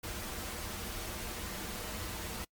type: noise with comb filter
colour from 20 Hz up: pink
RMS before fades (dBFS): -40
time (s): 0.03-2.45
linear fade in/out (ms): 10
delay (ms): 7.3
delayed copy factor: -0.6
effects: noise-tail reverb RT60 0.1 s tail -26 dB re dry + MP3 96 kbps